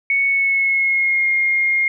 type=tone with pitch glide; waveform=sine; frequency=2217 to 2133 Hz; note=C#7 to C7; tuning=0 to +33 cents; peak=-14 dBFS; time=0.1-1.88 s; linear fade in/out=2 ms; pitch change=-67 cents; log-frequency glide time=0.26-1.28 s; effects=none